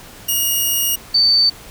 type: tone pair in turn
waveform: 5% pulse / sine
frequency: 2871 / 4557 Hz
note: F7 / C#8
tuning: +47 / +47 cents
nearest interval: minor sixth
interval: 800 cents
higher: second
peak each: -7 / -10 dBFS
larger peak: first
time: 0.28-0.96 / 1.14-1.5 s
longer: first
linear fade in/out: 10 ms
effects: pink hiss -39 dBFS RMS until 1.7 s